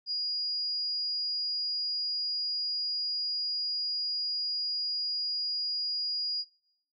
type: tone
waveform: sine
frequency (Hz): 4870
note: D#8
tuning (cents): -38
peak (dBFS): -29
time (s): 0.06-6.45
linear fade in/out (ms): 50
effects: noise-tail reverb RT60 0.8 s tail -22 dB re dry